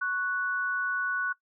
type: tone pair together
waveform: sine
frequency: 1109.7 / 1480 Hz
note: C#6 / F#6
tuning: +2 / 0 cents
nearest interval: perfect fourth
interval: 498 cents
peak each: -34 / -27 dBFS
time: 0.01-1.33 s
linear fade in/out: 10 ms
effects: noise-tail reverb RT60 0.1 s tail -19 dB re dry